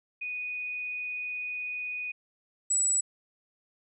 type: tone pair in turn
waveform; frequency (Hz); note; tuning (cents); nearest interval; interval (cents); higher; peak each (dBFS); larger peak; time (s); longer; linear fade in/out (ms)
sine; 2479 / 7870; D#7 / B8; -7 / -7; octave + minor sixth; 2000; second; -32 / -23; second; 0.21-2.12 / 2.7-3.01; first; 10
effects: none